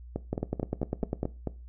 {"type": "two click trains", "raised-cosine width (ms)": 2, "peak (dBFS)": [-15, -17], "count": [10, 7], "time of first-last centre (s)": [[0.33, 1.231], [0.16, 1.473]], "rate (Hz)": [9.99, 4.57], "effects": ["noise-tail reverb RT60 0.3 s tail -18 dB re dry", "added 60 Hz sine -43 dBFS peak until 1.68 s"]}